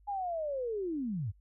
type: linear sweep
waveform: sine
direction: down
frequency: 832 to 84.8 Hz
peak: -32 dBFS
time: 0.07-1.32 s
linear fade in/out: 20 ms
effects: added 50 Hz sine -59 dBFS peak until 1.4 s